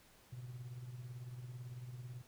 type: tone with tremolo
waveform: sine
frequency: 123.47 Hz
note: B2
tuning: in tune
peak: -40 dBFS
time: 0.32-2.22 s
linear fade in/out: 10 ms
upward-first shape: triangle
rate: 18 Hz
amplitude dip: 75%
effects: tanh soft clip ceiling -42 dBFS + pink hiss -65 dBFS RMS until 2.27 s